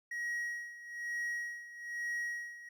triangle tone with tremolo, 1900 Hz, A#6, 33 cents sharp, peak -32 dBFS, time 0.11-2.69 s, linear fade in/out 5 ms, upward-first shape sine, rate 1.1 Hz, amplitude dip 80%, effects none

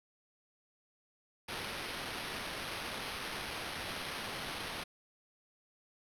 violet noise with sample-and-hold, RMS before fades -41 dBFS, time 1.48-4.84 s, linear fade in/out 10 ms, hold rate 7350 Hz, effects low-pass 12000 Hz 12 dB/octave

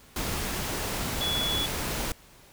sine tone in noise, 3400 Hz, G#7, 40 cents sharp, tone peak -27 dBFS, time 1.21-1.66 s, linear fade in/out 2 ms, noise pink, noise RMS -31 dBFS, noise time 0.16-2.12 s, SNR +1 dB, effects pink hiss -54 dBFS RMS until 2.52 s

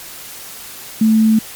sine tone, 220 Hz, A3, in tune, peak -8 dBFS, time 1.01-1.39 s, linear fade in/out 5 ms, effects white hiss -33 dBFS RMS until 1.55 s + MP3 96 kbps

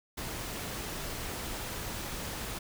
pink noise, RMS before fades -38 dBFS, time 0.17-2.59 s, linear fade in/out 10 ms, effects none

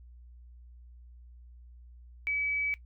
sine tone, 2287 Hz, D7, 47 cents flat, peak -28 dBFS, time 2.27-2.74 s, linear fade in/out 0 ms, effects noise-tail reverb RT60 0.1 s tail -17 dB re dry + added 60 Hz sine -49 dBFS peak until 2.85 s

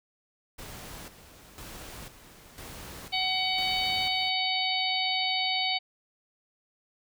pink noise with tremolo, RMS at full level -43 dBFS, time 0.58-4.3 s, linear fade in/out 10 ms, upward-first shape square, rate 1 Hz, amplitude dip 65%
harmonic tone, 751 Hz, F#5, 26 cents sharp, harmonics 1 / 3 / 4 / 5 / 6, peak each -32 / -32 / -32 / -32 / -32 dBFS, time 3.12-5.79 s, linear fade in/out 20 ms
effects none

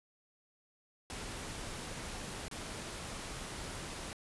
pink noise with dropouts, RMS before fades -43 dBFS, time 1.1-4.13 s, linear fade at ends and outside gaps 0 ms, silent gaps 2.482-2.513 s, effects resampled to 24000 Hz

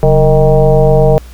sine tone with frequency modulation, 300 Hz, D4, 37 cents sharp, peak -4 dBFS, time 0.03-1.18 s, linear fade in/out 0 ms, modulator 162 Hz, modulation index 2.4, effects added 60 Hz sine -29 dBFS peak until 1.33 s + pink hiss -41 dBFS RMS until 1.33 s

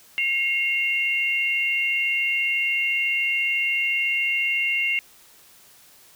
sine tone pair together, 2149 / 2767 Hz, C7 / F7, +46 / -17 cents, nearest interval major third, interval 437 cents, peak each -23 dBFS, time 0.18-4.99 s, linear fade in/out 0 ms, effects white hiss -52 dBFS RMS until 6.15 s

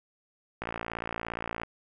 click train, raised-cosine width 0.5 ms, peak -18 dBFS, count 59, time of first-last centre 0.62-1.634 s, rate 57.2 Hz, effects none

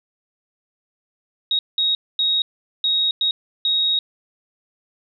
sine tone bursts at uneven times, 3773 Hz, A#7, 20 cents sharp, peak -16 dBFS, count 6, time 1.51-1.59 / 1.78-1.95 / 2.19-2.42 / 2.84-3.11 / 3.21-3.31 / 3.65-3.99 s, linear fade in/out 2 ms, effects none

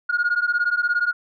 sine beating tone pair, 1425 / 1442 Hz, F6 / F#6, +34 / -45 cents, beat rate 17 Hz, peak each -20 dBFS, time 0.09-1.13 s, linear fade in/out 10 ms, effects tanh soft clip ceiling -14 dBFS

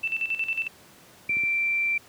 sine tone with tremolo, 2662 Hz, E7, 16 cents sharp, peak -23 dBFS, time 0.03-0.68 s, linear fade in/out 10 ms, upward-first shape square, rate 11 Hz, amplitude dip 70%
sine tone, 2349 Hz, D7, in tune, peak -22 dBFS, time 1.29-1.98 s, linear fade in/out 5 ms
clicks, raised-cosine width 3 ms, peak -28 dBFS, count 3, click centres 1.295 / 1.369 / 1.436 s
effects pink hiss -52 dBFS RMS until 2.08 s + high-pass 100 Hz 12 dB/octave

